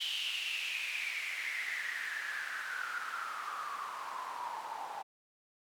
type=noise with band-pass filter sweep; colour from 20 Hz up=white; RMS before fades=-39 dBFS; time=0-5.03 s; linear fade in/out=20 ms; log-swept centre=3100 to 820 Hz; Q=8.2; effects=none